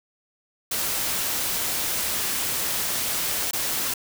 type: noise with dropouts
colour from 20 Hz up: white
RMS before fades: -26 dBFS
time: 0.71-3.94 s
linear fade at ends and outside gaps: 5 ms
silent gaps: 3.511-3.532 s
effects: none